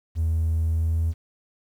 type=tone with pitch glide; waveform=triangle; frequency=81 to 81.8 Hz; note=E2 to E2; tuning=-30 to -13 cents; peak=-17 dBFS; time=0.15-1.14 s; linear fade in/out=50 ms; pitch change=+17 cents; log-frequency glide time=0.71-1.02 s; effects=tanh soft clip ceiling -16 dBFS + 9-bit